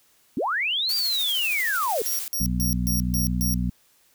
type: linear two-way sweep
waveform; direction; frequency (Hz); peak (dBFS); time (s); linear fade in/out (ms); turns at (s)
sine; up then down; 184.4 to 4756 to 391.7; -22; 0.37-2.02; 2; 0.95
type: noise with tremolo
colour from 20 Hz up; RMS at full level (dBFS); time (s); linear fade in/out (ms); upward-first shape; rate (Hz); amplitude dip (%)
blue; -30; 0.89-2.28; 2; triangle; 13; 40
type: tone bursts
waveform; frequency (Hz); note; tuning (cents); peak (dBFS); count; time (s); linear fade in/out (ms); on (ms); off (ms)
5% pulse; 5640; F8; +16; -19; 6; 2.06-3.54; 0; 130; 140
type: harmonic tone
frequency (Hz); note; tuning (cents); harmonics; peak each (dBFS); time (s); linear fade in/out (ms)
61.2; B1; -15; 1 / 2 / 3 / 4; -26 / -30 / -26 / -31; 2.4-3.7; 5
effects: white hiss -61 dBFS RMS until 4.14 s